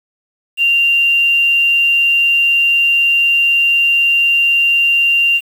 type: tone with quantisation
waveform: sine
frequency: 2778 Hz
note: F7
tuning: 10 cents flat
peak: -9 dBFS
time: 0.57-5.41 s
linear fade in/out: 50 ms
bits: 6
effects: none